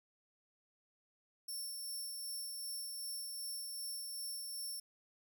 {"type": "tone with tremolo", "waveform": "10% pulse", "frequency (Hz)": 5420, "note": "E8", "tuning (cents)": 47, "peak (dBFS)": -35, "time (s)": [1.48, 4.8], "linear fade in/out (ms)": 5, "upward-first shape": "sine", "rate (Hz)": 2.6, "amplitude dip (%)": 25, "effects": []}